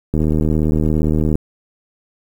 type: click train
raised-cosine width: 3 ms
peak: -5 dBFS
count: 95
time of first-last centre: 0.14-1.354 s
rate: 77.4 Hz
effects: 7-bit